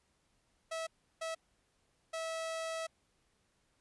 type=tone bursts at uneven times; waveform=sawtooth; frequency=650 Hz; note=E5; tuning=24 cents flat; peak=-33 dBFS; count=3; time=0.71-0.87 / 1.21-1.35 / 2.13-2.87 s; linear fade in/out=10 ms; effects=pink hiss -75 dBFS RMS until 3.8 s + resampled to 24000 Hz